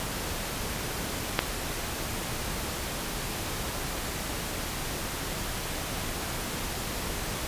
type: click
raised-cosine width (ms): 0.3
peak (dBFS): -4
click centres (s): 1.391
effects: pink hiss -33 dBFS RMS until 7.47 s + resampled to 32000 Hz